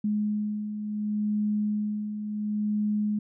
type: beating tone pair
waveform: sine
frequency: 209.5 / 210.2 Hz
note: G#3 / G#3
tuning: +15 / +21 cents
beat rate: 0.7 Hz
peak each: -34 / -26 dBFS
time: 0.04-3.19 s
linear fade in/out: 5 ms
effects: none